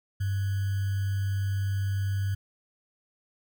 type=tone with sample-and-hold; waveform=sine; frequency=98 Hz; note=G2; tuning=in tune; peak=-25 dBFS; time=0.2-2.35 s; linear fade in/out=10 ms; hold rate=1575 Hz; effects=none